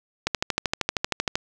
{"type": "click train", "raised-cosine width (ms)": 0.2, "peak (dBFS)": -5, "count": 15, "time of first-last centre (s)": [0.27, 1.355], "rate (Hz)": 12.9, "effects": []}